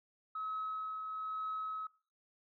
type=tone with tremolo; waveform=sine; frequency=1283 Hz; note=E6; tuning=47 cents flat; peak=-35 dBFS; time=0.35-1.87 s; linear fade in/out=5 ms; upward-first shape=triangle; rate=1.1 Hz; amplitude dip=40%; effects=noise-tail reverb RT60 0.4 s tail -20 dB re dry + tanh soft clip ceiling -32 dBFS